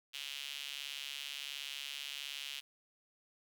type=tone with high-pass filter; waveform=sawtooth; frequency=141.4 Hz; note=C#3; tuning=35 cents sharp; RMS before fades=-44 dBFS; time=0.13-2.61 s; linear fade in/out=20 ms; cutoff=3000 Hz; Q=3.6; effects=10-bit